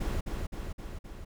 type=noise with echo; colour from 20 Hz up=brown; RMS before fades=-31 dBFS; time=0-0.21 s; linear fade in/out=10 ms; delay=260 ms; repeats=4; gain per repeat=-3 dB; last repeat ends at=1.25 s; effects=none